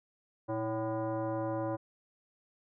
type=tone with frequency modulation; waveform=sine; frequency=116.54 Hz; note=A#2; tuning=in tune; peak=-31 dBFS; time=0.48-1.77 s; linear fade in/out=20 ms; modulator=442 Hz; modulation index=1.7; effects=none

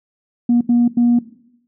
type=tone bursts at uneven times; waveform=sine; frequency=239.3 Hz; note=A#3; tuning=46 cents sharp; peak=-9 dBFS; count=3; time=0.49-0.61 / 0.69-0.88 / 0.97-1.19 s; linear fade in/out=5 ms; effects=noise-tail reverb RT60 0.8 s tail -17 dB re dry + tanh soft clip ceiling -7 dBFS

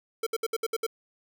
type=tone bursts; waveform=square; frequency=450 Hz; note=A4; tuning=39 cents sharp; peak=-27 dBFS; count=7; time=0.23-0.866 s; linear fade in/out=5 ms; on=36 ms; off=64 ms; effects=none

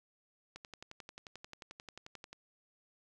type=click train; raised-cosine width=0.2 ms; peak=-30 dBFS; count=21; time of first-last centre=0.56-2.33 s; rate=11.3 Hz; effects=none

